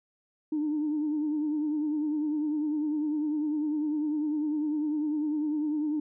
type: tone with vibrato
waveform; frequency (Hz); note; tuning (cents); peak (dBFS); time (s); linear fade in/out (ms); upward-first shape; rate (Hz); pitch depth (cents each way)
sine; 301.8; D4; +47; -25; 0.52-6; 5; triangle; 10; 65
effects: tanh soft clip ceiling -22 dBFS